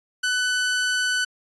sawtooth tone, 1497 Hz, F#6, 20 cents sharp, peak -17 dBFS, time 0.23-1.25 s, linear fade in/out 10 ms, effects resampled to 22050 Hz

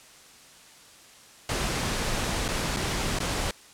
pink noise with dropouts, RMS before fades -28 dBFS, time 1.49-3.51 s, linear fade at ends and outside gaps 2 ms, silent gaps 2.481-2.487 / 2.764-2.769 / 3.188-3.202 s, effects white hiss -51 dBFS RMS until 3.73 s + low-pass 9000 Hz 12 dB/octave

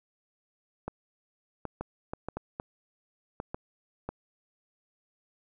clicks, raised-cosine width 1 ms, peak -20 dBFS, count 10, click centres 0.88 / 1.653 / 1.81 / 2.135 / 2.286 / 2.37 / 2.599 / 3.401 / 3.545 / 4.09 s, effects none

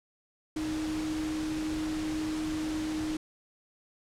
sine tone in noise, 311.1 Hz, D#4, in tune, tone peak -30 dBFS, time 0.56-3.17 s, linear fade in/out 5 ms, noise pink, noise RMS -40 dBFS, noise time 0.56-3.17 s, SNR +7 dB, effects low-pass 8000 Hz 12 dB/octave

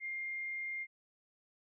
sine tone, 2115 Hz, C7, 18 cents sharp, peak -37 dBFS, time 0-0.87 s, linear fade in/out 50 ms, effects none

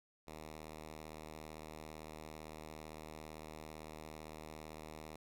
5% pulse tone with vibrato, 77.78 Hz, D#2, in tune, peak -37 dBFS, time 0.27-5.16 s, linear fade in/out 5 ms, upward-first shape triangle, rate 14 Hz, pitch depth 15 cents each way, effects none

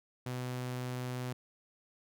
sawtooth tone, 125.6 Hz, B2, 30 cents sharp, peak -32 dBFS, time 0.26-1.33 s, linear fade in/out 5 ms, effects none

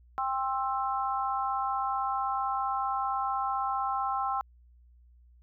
harmonic tone, 264.4 Hz, C4, 18 cents sharp, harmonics 3 / 4 / 5, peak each -31 / -32 / -33 dBFS, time 0.18-4.41 s, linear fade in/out 0 ms, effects added 60 Hz sine -55 dBFS peak until 5.42 s

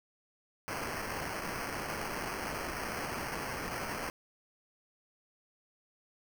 violet noise with sample-and-hold, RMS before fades -38 dBFS, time 0.68-4.1 s, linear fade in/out 0 ms, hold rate 3675 Hz, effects none

